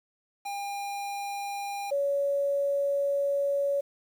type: tone pair in turn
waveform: square / sine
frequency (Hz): 804 / 562.5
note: G5 / C#5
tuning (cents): +44 / +25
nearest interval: tritone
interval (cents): 619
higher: first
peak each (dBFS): -33 / -24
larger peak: second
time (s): 0.45-1.91 / 1.91-3.81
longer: second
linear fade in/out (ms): 10
effects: 9-bit